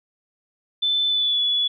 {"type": "tone with pitch glide", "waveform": "sine", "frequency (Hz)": [3520, 3416], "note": ["A7", "G#7"], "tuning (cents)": [0, 48], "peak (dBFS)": -18, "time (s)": [0.82, 1.68], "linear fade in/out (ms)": 10, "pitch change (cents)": -52, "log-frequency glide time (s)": [1.08, 1.4], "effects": []}